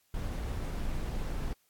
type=noise; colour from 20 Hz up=brown; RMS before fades=-34 dBFS; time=0.14-1.53 s; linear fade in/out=2 ms; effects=white hiss -71 dBFS RMS until 1.69 s + AAC 64 kbps